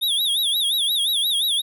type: tone with vibrato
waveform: square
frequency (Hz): 3560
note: A7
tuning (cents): +20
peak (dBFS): -19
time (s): 0.01-1.62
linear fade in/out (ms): 20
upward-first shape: sine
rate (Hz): 5.7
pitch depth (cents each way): 160
effects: none